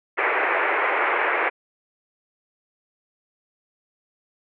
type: band-pass noise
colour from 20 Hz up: white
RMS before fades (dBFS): -22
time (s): 0.17-1.5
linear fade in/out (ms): 20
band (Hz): 350 to 2300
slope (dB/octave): 48
effects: none